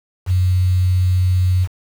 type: tone with quantisation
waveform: sine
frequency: 91.5 Hz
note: F#2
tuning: 19 cents flat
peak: -12 dBFS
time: 0.26-1.68 s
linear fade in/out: 50 ms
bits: 6
effects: none